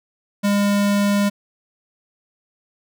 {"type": "tone", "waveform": "square", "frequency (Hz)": 202.7, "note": "G#3", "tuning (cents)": -42, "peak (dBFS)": -16, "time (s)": [0.43, 1.3], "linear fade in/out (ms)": 20, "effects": []}